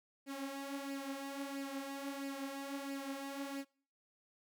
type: tone with flanger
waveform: sawtooth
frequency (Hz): 275.8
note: C#4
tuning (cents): -9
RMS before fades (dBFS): -43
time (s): 0.26-3.65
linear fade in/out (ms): 50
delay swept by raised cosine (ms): 0.4 to 6.2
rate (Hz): 1.5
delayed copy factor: +0.6
effects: noise-tail reverb RT60 0.5 s tail -25 dB re dry